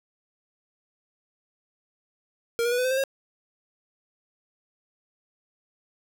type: tone with pitch steps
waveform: square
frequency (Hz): 466.2 / 477.9 / 489.9 / 502.3 / 514.9 / 527.8 / 541.1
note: A#4 / A#4 / B4 / B4 / C5 / C5 / C#5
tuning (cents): 0 / +43 / -14 / +29 / -28 / +15 / -42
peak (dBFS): -23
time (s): 2.59-3.038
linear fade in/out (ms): 0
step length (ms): 64
effects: none